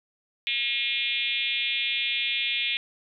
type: tone with frequency modulation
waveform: sine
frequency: 2921 Hz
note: F#7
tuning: 23 cents flat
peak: -24 dBFS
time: 0.47-2.77 s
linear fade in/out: 0 ms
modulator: 252 Hz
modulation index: 3
effects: none